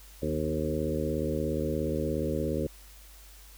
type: harmonic tone with a mistuned harmonic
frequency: 77 Hz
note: D#2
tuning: 17 cents flat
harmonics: 1 / 2 / 3 / 4 / 5 / 6 / 7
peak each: -35 / -35 / -35 / -35 / -35 / -35 / -35 dBFS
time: 0.22-2.67 s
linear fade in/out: 5 ms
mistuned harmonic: 3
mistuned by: +38 cents
effects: added 50 Hz sine -50 dBFS peak until 3.57 s + white hiss -54 dBFS RMS until 3.57 s